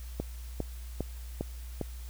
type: click train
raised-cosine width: 2 ms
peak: -18 dBFS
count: 5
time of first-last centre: 0.2-1.813 s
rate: 2.48 Hz
effects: added 60 Hz sine -39 dBFS peak until 2.09 s + white hiss -54 dBFS RMS until 2.09 s